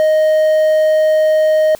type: tone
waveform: triangle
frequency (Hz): 622.3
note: D#5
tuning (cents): 0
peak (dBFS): -7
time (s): 0-1.75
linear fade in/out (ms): 0
effects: white hiss -42 dBFS RMS until 1.79 s